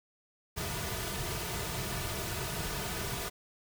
pink noise with comb filter, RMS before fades -36 dBFS, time 0.56-3.3 s, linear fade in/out 20 ms, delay 3.7 ms, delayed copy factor -0.65, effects none

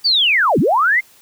sine linear two-way sweep, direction down then up, 4751 to 123.47 to 2145 Hz, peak -11 dBFS, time 0.04-1.01 s, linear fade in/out 20 ms, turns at 0.59 s, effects white hiss -49 dBFS RMS until 1.21 s

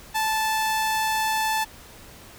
sawtooth tone, 876 Hz, A5, 8 cents flat, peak -18 dBFS, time 0.14-1.65 s, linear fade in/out 20 ms, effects pink hiss -46 dBFS RMS until 2.38 s

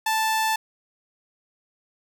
sawtooth tone, 880 Hz, A5, in tune, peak -17 dBFS, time 0.06-0.56 s, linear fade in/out 5 ms, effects none

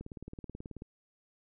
click train, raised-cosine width 3 ms, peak -30 dBFS, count 16, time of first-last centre 0.01-0.821 s, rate 18.5 Hz, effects none

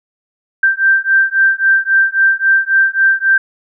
sine beating tone pair, 1568 / 1571.7 Hz, G6 / G6, 0 / +4 cents, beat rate 3.7 Hz, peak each -12 dBFS, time 0.63-3.38 s, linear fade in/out 5 ms, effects none

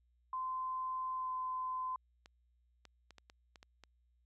sine tone with pitch glide, 1033 to 1025.9 Hz, C6 to C6, -22 to -34 cents, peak -36 dBFS, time 0.33-1.96 s, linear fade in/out 2 ms, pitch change -12 cents, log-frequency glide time 1.16-1.3 s
clicks, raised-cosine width 0.2 ms, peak -37 dBFS, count 8, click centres 2.259 / 2.853 / 3.107 / 3.183 / 3.299 / 3.558 / 3.629 / 3.837 s
effects added 60 Hz sine -70 dBFS peak until 4.25 s

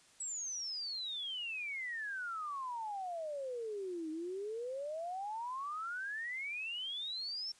sine exponential two-way sweep, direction down then up, 7902 to 308.6 to 5490 Hz, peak -38 dBFS, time 0.2-7.52 s, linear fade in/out 5 ms, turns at 4.1 s, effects white hiss -64 dBFS RMS until 7.59 s + resampled to 22050 Hz

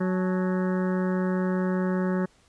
harmonic tone with a mistuned harmonic, 185 Hz, F#3, in tune, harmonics 1 / 2 / 3 / 5 / 6 / 7 / 8 / 9 / 10, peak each -24 / -30 / -34 / -39 / -41 / -43 / -43 / -42 / -46 dBFS, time 0-2.26 s, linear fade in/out 10 ms, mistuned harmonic 5, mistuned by -93 cents, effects pink hiss -61 dBFS RMS until 2.48 s + resampled to 22050 Hz

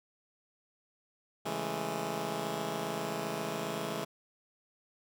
10% pulse chord, A major seventh, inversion first, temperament just, 137.5 / 165 / 206.2 / 220 Hz, C#3 / E3 / G#3 / A3, -14 / +2 / -12 / 0 cents, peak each -34 / -31 / -31 / -33 dBFS, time 1.45-4.05 s, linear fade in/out 10 ms, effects none

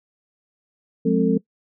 sine tone cluster, 179.2 / 210.7 / 263.9 / 448.1 Hz, F3 / G#3 / C4 / A4, +45 / +25 / +15 / +32 cents, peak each -21 dBFS, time 1.05-1.38 s, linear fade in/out 10 ms, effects noise-tail reverb RT60 0.1 s tail -21 dB re dry

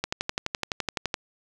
click train, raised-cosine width 0.2 ms, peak -9 dBFS, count 14, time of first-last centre 0.04-1.142 s, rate 11.8 Hz, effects none

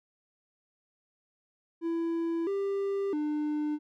triangle tone with pitch steps, 333.1 / 395.9 / 300.1 Hz, E4 / G4 / D4, +18 / +17 / +38 cents, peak -26 dBFS, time 1.81-3.79 s, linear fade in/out 50 ms, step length 660 ms, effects none

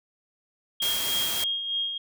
sine tone with tremolo, 3247 Hz, G#7, 40 cents flat, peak -24 dBFS, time 0.8-1.98 s, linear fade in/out 5 ms, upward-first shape sine, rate 3.3 Hz, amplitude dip 50%
white noise, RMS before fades -30 dBFS, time 0.82-1.44 s, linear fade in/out 2 ms
effects none

